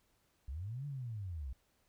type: linear two-way sweep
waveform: sine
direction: up then down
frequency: 59.1 to 146.83 to 59.1 Hz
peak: -39 dBFS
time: 0.48-1.53 s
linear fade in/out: 5 ms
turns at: 0.86 s
effects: pink hiss -75 dBFS RMS until 1.88 s